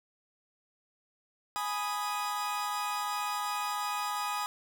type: chord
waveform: 40% pulse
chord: G# minor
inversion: none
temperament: equal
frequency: 830.6 / 987.8 / 1244.5 Hz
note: G#5 / B5 / D#6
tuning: 0 / 0 / 0 cents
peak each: -35 / -37 / -34 dBFS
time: 1.56-4.46 s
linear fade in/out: 0 ms
effects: none